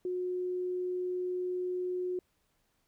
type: tone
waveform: sine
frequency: 362.8 Hz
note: F#4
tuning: 34 cents flat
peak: -31 dBFS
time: 0.05-2.19 s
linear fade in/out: 2 ms
effects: pink hiss -75 dBFS RMS until 2.87 s